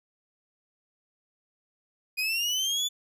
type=linear sweep; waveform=30% pulse; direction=up; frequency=2461 to 3491 Hz; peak=-23 dBFS; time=2.17-2.89 s; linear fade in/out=20 ms; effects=resampled to 32000 Hz